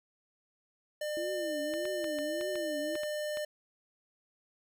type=tone; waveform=square; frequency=600 Hz; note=D5; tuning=37 cents sharp; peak=-34 dBFS; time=1.01-3.45 s; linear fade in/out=5 ms
type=tone with vibrato; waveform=sine; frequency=328 Hz; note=E4; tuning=9 cents flat; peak=-37 dBFS; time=1.17-2.96 s; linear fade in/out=0 ms; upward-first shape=triangle; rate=1.7 Hz; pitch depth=250 cents each way
type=clicks; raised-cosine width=0.3 ms; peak=-27 dBFS; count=9; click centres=1.738 / 1.854 / 2.043 / 2.187 / 2.411 / 2.556 / 2.954 / 3.034 / 3.372 s
effects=none